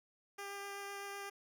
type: tone with vibrato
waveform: 10% pulse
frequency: 399.8 Hz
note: G4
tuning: 34 cents sharp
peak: -35 dBFS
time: 0.38-1.3 s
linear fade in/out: 10 ms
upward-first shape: triangle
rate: 7.9 Hz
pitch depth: 9 cents each way
effects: none